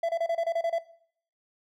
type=tone bursts; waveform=triangle; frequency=669 Hz; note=E5; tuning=25 cents sharp; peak=-22 dBFS; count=9; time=0.03-0.785 s; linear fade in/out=5 ms; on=59 ms; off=28 ms; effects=noise-tail reverb RT60 0.6 s tail -17 dB re dry